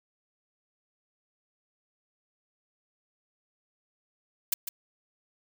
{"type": "noise with echo", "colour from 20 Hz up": "blue", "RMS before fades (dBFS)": -25, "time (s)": [4.52, 4.54], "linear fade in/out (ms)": 5, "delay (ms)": 150, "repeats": 1, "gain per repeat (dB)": -9, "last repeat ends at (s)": 4.69, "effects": []}